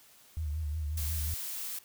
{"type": "tone with vibrato", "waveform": "sine", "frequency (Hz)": 76.6, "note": "D#2", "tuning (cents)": -27, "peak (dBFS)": -31, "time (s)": [0.37, 1.34], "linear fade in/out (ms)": 0, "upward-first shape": "triangle", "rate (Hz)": 5.5, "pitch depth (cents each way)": 97}
{"type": "noise", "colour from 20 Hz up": "blue", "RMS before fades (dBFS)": -38, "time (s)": [0.97, 1.79], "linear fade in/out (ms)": 5}
{"effects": ["white hiss -59 dBFS RMS until 1.84 s"]}